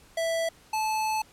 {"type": "tone pair in turn", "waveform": "square", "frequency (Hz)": [659.3, 868.9], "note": ["E5", "A5"], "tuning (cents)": [0, -22], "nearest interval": "perfect fourth", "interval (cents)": 478, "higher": "second", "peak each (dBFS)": -26, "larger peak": "neither", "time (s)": [[0.17, 0.49], [0.73, 1.22]], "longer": "second", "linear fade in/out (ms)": 5, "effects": ["pink hiss -56 dBFS RMS until 1.32 s", "low-pass 12000 Hz 12 dB/octave"]}